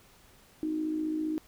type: tone with amplitude modulation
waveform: sine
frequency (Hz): 311.1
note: D#4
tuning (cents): 0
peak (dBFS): -26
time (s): 0.63-1.38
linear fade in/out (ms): 0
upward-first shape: sine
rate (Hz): 55.2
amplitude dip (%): 55
effects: pink hiss -59 dBFS RMS until 1.47 s